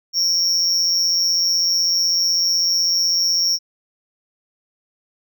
triangle tone with amplitude modulation, 5520 Hz, F8, 21 cents flat, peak -10 dBFS, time 0.13-3.59 s, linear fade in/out 50 ms, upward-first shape sine, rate 176 Hz, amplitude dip 95%, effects none

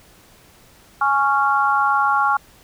harmonic tone, 277.3 Hz, C#4, 1 cent sharp, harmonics 3 / 4 / 5, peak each -19 / -19 / -19 dBFS, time 1.01-2.37 s, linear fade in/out 5 ms, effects pink hiss -50 dBFS RMS until 2.63 s

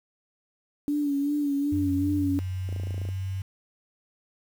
sine tone with vibrato, 287.2 Hz, D4, 39 cents flat, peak -23 dBFS, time 0.88-2.39 s, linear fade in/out 0 ms, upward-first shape sine, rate 2.6 Hz, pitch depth 47 cents each way
sine tone with pitch glide, 92.5 to 95.49 Hz, F#2 to G2, 0 to -45 cents, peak -28 dBFS, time 1.72-3.42 s, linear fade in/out 5 ms, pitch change +55 cents, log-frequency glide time 2.44-3.3 s
click train, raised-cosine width 2 ms, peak -27 dBFS, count 12, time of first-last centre 2.69-3.089 s, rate 27.6 Hz
effects 8-bit

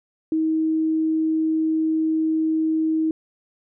sine tone, 317.5 Hz, D#4, 35 cents sharp, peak -18 dBFS, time 0.32-3.11 s, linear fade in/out 2 ms, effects none

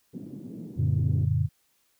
white band-pass noise, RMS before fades -40 dBFS, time 0.13-1.26 s, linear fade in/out 10 ms, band 150 to 280 Hz, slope 24 dB/octave
sine chord, Gb augmented, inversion none, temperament just, 92.5 / 115.62 / 144.53 Hz, Gb2 / Bb2 / D3, 0 / -14 / -27 cents, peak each -26 dBFS, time 0.76-1.49 s, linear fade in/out 50 ms
effects white hiss -69 dBFS RMS until 1.99 s

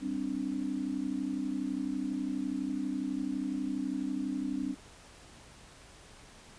sine chord, G suspended fourth, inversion none, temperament equal, 196 / 261.6 / 293.7 Hz, G3 / C4 / D4, 0 / 0 / 0 cents, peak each -39 / -34 / -35 dBFS, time 0-4.76 s, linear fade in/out 50 ms, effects pink hiss -54 dBFS RMS until 6.58 s + resampled to 22050 Hz

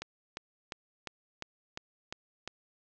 click train, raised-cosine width 0.2 ms, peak -20 dBFS, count 8, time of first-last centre 0.02-2.476 s, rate 2.85 Hz, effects low-pass 7000 Hz 12 dB/octave

